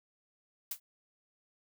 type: noise with exponential decay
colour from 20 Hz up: blue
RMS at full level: -31 dBFS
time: 0.71-0.8 s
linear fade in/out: 5 ms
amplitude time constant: 19 ms
effects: none